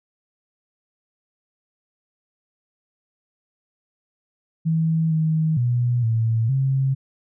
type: tone with pitch steps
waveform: sine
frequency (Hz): 161.6 / 158.3 / 121.7 / 113.2 / 134.4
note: E3 / D#3 / B2 / A2 / C3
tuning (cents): -34 / +30 / -25 / +50 / +47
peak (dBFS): -17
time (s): 4.65-6.95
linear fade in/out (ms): 20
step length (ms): 460
effects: none